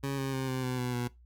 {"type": "tone with pitch steps", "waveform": "20% pulse", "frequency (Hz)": [138, 135.16, 132.38, 129.65, 126.99, 124.37, 121.81], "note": ["C#3", "C#3", "C3", "C3", "B2", "B2", "B2"], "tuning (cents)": [-7, -43, 21, -15, 49, 13, -23], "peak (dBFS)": -26, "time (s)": [0.03, 1.08], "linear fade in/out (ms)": 10, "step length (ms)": 150, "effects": ["noise-tail reverb RT60 0.2 s tail -20 dB re dry", "added 60 Hz sine -54 dBFS peak until 1.25 s"]}